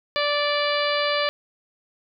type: harmonic tone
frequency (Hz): 584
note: D5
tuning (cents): -10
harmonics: 1 / 2 / 3 / 4 / 5 / 6 / 7 / 8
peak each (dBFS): -24 / -27 / -29 / -30 / -31 / -32 / -32 / -33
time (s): 0.16-1.29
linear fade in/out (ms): 0
effects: none